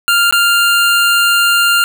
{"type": "tone with dropouts", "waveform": "25% pulse", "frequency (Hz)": 1396.9, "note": "F6", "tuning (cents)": 0, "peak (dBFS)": -5, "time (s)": [0.08, 1.84], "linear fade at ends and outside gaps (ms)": 0, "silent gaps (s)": [0.31, 0.325], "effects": []}